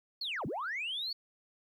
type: linear two-way sweep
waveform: sine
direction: down then up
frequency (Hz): 4518 to 103.5 to 4518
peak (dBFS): -33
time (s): 0.21-1.13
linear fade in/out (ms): 5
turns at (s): 0.46
effects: tanh soft clip ceiling -30 dBFS + 12-bit